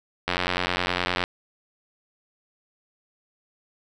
click train, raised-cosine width 0.3 ms, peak -7 dBFS, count 87, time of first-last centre 0.28-1.239 s, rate 89.7 Hz, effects none

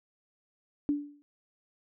sine tone with exponential decay, 290.4 Hz, D4, 19 cents flat, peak -22 dBFS, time 0.89-1.22 s, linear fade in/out 0 ms, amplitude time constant 71 ms, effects none

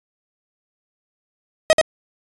45% pulse tone with echo, 632 Hz, D#5, 27 cents sharp, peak -9 dBFS, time 1.7-1.73 s, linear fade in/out 0 ms, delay 83 ms, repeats 1, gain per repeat -2 dB, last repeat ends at 1.813 s, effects resampled to 22050 Hz

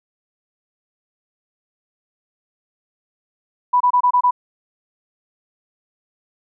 sine tone bursts, 987.8 Hz, B5, in tune, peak -11 dBFS, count 6, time 3.73-4.31 s, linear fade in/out 10 ms, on 75 ms, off 26 ms, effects none

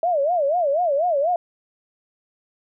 sine tone with vibrato, 631 Hz, D#5, 24 cents sharp, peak -17 dBFS, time 0.03-1.36 s, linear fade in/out 2 ms, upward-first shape sine, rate 4.1 Hz, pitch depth 240 cents each way, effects none

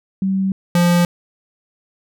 sine / square tone pair in turn, 192.1 / 174.35 Hz, G3 / F3, -35 / -3 cents, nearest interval major second, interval 168 cents, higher first, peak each -15 / -12 dBFS, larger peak second, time 0.22-0.52 / 0.75-1.05 s, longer neither, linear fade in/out 2 ms, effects none

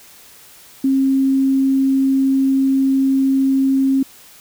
sine tone, 268.7 Hz, C4, 46 cents sharp, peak -12 dBFS, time 0.84-4.03 s, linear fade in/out 5 ms, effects white hiss -44 dBFS RMS until 4.4 s

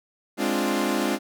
sawtooth chord, D half-diminished seventh, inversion second, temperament equal, 207.7 / 261.6 / 293.7 / 349.2 Hz, Ab3 / C4 / D4 / F4, 0 / 0 / 0 / 0 cents, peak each -24 dBFS, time 0.37-1.19 s, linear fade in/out 50 ms, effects none

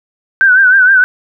sine tone with vibrato, 1530 Hz, G6, 42 cents flat, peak -4 dBFS, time 0.41-1.04 s, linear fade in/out 0 ms, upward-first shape triangle, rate 6.4 Hz, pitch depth 93 cents each way, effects none

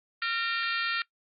harmonic tone with a mistuned harmonic, 459.6 Hz, A#4, 25 cents flat, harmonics 3 / 4 / 5 / 6 / 7 / 8 / 9 / 10, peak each -31 / -33 / -35 / -37 / -38 / -39 / -40 / -41 dBFS, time 0.22-1.02 s, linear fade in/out 2 ms, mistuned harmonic 5, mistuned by +56 cents, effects noise-tail reverb RT60 0.1 s tail -21 dB re dry + Opus 32 kbps

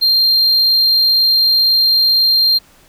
triangle tone, 4186 Hz, C8, in tune, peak -8 dBFS, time 0.01-2.59 s, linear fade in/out 20 ms, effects pink hiss -48 dBFS RMS until 2.88 s

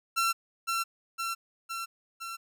sawtooth tone with echo, 1353 Hz, E6, 45 cents sharp, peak -21 dBFS, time 0.16-0.33 s, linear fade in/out 20 ms, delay 510 ms, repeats 4, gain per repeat -3 dB, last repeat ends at 2.37 s, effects none

